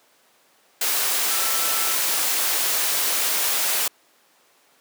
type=tone in noise; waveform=sine; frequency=1334 Hz; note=E6; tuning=20 cents sharp; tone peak=-33 dBFS; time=1.31-1.95 s; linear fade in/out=5 ms; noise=white; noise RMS=-22 dBFS; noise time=0.81-3.88 s; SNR=-14 dB; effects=pink hiss -58 dBFS RMS until 4.8 s + high-pass 400 Hz 12 dB/octave